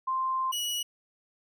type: tone pair in turn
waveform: sine / sawtooth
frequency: 1046.5 / 2923 Hz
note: C6 / F#7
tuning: 0 / -22 cents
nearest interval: octave + tritone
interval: 1778 cents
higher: second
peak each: -26 dBFS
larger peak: neither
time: 0.07-0.52 / 0.52-0.83 s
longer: first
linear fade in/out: 10 ms
effects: none